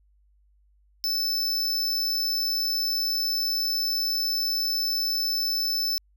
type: tone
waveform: square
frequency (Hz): 5274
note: E8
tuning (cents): 0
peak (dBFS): -24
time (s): 1.04-5.98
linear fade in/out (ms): 0
effects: added 50 Hz sine -59 dBFS peak until 6.16 s